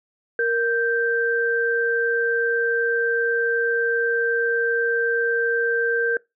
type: tone pair together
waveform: sine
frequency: 466.6 / 1568 Hz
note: A#4 / G6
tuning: +2 / 0 cents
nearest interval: octave + major sixth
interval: 2098 cents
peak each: -21 dBFS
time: 0.39-6.17 s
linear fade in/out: 2 ms
effects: noise-tail reverb RT60 0.2 s tail -22 dB re dry